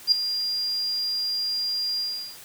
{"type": "tone with ADSR envelope", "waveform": "sine", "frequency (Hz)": 4800, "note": "D8", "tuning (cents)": 37, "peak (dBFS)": -12, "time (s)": [0.07, 2.38], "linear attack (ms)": 49, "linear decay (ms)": 5, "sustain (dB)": -12, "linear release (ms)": 390, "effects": ["white hiss -45 dBFS RMS until 2.44 s"]}